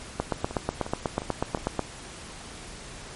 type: two click trains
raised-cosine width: 1 ms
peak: -10 / -20 dBFS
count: 14 / 4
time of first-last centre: 0.2-1.793 / 0.51-1.574 s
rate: 8.16 / 2.82 Hz
effects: pink hiss -42 dBFS RMS until 3.15 s + MP3 48 kbps